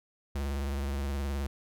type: tone with vibrato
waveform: square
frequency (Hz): 69.6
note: C#2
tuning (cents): +8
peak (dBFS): -31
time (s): 0.35-1.47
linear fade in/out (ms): 5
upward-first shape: triangle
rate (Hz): 19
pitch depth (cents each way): 89
effects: none